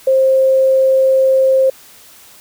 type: tone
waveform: sine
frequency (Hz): 529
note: C5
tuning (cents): +19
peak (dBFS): -8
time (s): 0.07-1.7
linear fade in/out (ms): 5
effects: white hiss -42 dBFS RMS until 2.4 s